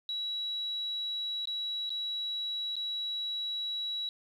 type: tone with dropouts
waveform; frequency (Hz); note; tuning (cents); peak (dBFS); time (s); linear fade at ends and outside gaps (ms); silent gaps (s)
sine; 3900; B7; -23; -32; 0.09-4.09; 1; 1.455-1.473 / 1.894-1.903 / 2.756-2.765
effects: 10-bit